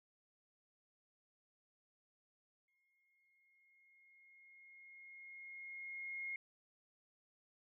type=tone with exponential growth; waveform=sine; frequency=2148 Hz; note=C7; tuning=45 cents sharp; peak=-40 dBFS; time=2.68-6.36 s; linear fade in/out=2 ms; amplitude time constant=800 ms; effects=none